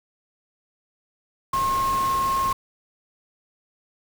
sine tone in noise, 1074 Hz, C6, 45 cents sharp, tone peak -20 dBFS, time 1.53-2.53 s, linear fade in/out 5 ms, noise pink, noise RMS -33 dBFS, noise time 1.53-2.53 s, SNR +10 dB, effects none

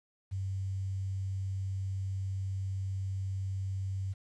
sine tone with quantisation, 96.2 Hz, G2, 32 cents flat, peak -32 dBFS, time 0.31-4.14 s, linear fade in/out 20 ms, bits 10, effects resampled to 24000 Hz

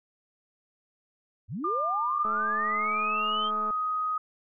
sine linear sweep, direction up, 75 to 3193 Hz, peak -31 dBFS, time 1.48-3.51 s, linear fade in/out 50 ms
sine tone with pitch glide, 1200 to 1252.4 Hz, D6 to D#6, +37 to +11 cents, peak -26 dBFS, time 1.64-4.18 s, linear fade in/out 5 ms, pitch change +74 cents, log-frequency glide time 2.53-2.87 s
click train, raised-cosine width 1 ms, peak -27 dBFS, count 314, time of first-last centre 2.25-3.706 s, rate 215 Hz
effects none

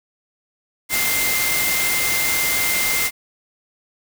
sine tone in noise, 2093 Hz, C7, in tune, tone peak -22 dBFS, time 0.89-3.11 s, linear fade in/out 50 ms, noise white, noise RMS -21 dBFS, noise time 0.89-3.11 s, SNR -4 dB, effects none

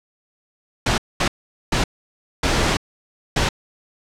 pink noise bursts at uneven times, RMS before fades -18 dBFS, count 5, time 0.86-0.98 / 1.2-1.28 / 1.72-1.84 / 2.43-2.77 / 3.36-3.49 s, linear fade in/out 5 ms, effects low-pass 6000 Hz 12 dB/octave

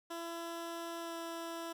15% pulse tone with pitch glide, 336.2 to 333.5 Hz, E4 to E4, +34 to +20 cents, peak -34 dBFS, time 0.1-1.73 s, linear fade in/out 10 ms, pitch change -14 cents, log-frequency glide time 1-1.15 s, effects none

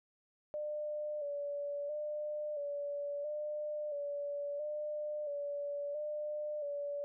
sine tone with vibrato, 587 Hz, D5, 1 cent flat, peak -36 dBFS, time 0.54-7.04 s, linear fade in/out 0 ms, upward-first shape square, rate 0.74 Hz, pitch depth 37 cents each way, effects none

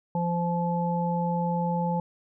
harmonic tone, 172.5 Hz, F3, 21 cents flat, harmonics 1 / 3 / 5, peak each -26 / -32 / -29 dBFS, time 0.15-2 s, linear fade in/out 2 ms, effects none

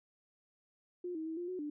sine tone with pitch steps, 355.9 / 317.9 / 322.2 / 350.4 / 367 / 296 Hz, F4 / D#4 / E4 / F4 / F#4 / D4, +33 / +37 / -39 / +6 / -14 / +14 cents, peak -37 dBFS, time 1.04-1.7 s, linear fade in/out 5 ms, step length 110 ms, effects none

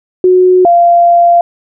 sine tone pair in turn, 366.7 / 690.9 Hz, F#4 / F5, -15 / -19 cents, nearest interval major seventh, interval 1096 cents, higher second, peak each -3 dBFS, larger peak neither, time 0.24-0.65 / 0.65-1.41 s, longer second, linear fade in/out 2 ms, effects none

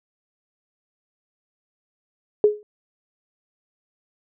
sine tone with exponential decay, 419.5 Hz, G#4, 17 cents sharp, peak -8 dBFS, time 2.44-2.63 s, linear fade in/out 1 ms, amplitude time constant 40 ms, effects none

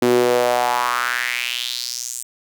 sawtooth tone with high-pass filter sweep, 122.3 Hz, B2, 16 cents flat, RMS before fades -20 dBFS, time 0.02-2.23 s, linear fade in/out 5 ms, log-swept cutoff 300 to 8200 Hz, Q 3.9, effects none

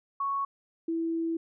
sine tone pair in turn, 1108.7 / 329.6 Hz, C#6 / E4, 0 / 0 cents, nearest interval octave + major sixth, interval 2100 cents, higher first, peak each -27 dBFS, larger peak neither, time 0.2-0.45 / 0.88-1.37 s, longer second, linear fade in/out 5 ms, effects none

